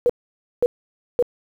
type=tone bursts; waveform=sine; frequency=485.5 Hz; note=B4; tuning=30 cents flat; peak=-13 dBFS; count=3; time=0.06-1.225 s; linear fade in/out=0 ms; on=35 ms; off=530 ms; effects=8-bit